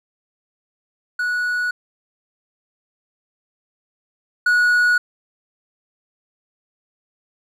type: tone pair in turn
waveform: triangle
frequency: 1467 / 1460.4 Hz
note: F#6 / F#6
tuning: -15 / -23 cents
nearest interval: unison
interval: 8 cents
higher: first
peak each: -17 / -11 dBFS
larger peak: second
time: 1.19-1.71 / 4.46-4.98 s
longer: neither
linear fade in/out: 5 ms
effects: none